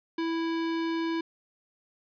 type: tone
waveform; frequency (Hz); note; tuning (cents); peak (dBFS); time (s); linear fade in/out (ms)
square; 329.6; E4; 0; -28; 0.18-1.21; 5
effects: resampled to 11025 Hz + 10-bit